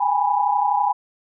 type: tone cluster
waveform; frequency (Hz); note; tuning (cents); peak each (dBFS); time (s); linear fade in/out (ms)
sine; 804 / 836 / 986; G5 / G#5 / B5; +44 / +11 / -3; -21; 0-0.93; 10
effects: none